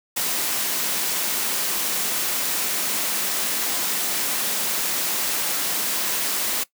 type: high-pass noise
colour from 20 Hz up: white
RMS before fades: -24 dBFS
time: 0.16-6.64 s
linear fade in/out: 10 ms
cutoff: 160 Hz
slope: 24 dB/octave
effects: noise-tail reverb RT60 0.1 s tail -19 dB re dry